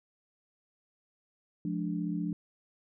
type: chord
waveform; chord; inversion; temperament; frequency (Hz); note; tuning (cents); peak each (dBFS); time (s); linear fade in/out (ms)
sine; D diminished; first; equal with one note detuned; 174.61 / 210.2 / 293.7; F3 / Ab3 / D4; 0 / +21 / 0; -33 / -37 / -35; 1.65-2.33; 2
effects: none